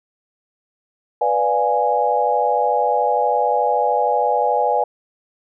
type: chord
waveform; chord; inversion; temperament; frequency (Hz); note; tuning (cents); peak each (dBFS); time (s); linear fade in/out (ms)
sine; B diminished seventh; none; equal; 493.9 / 587.3 / 698.5 / 830.6; B4 / D5 / F5 / Ab5; 0 / 0 / 0 / 0; -21 / -22 / -22 / -18; 1.21-4.84; 5
effects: none